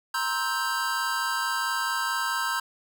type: chord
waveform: square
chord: C dominant seventh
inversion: third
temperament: just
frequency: 941.9 / 1046.5 / 1308.1 / 1569.8 Hz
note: Bb5 / C6 / E6 / G6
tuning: +18 / 0 / -14 / +2 cents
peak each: -33 / -33 / -33 / -30 dBFS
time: 0.14-2.6 s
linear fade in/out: 5 ms
effects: none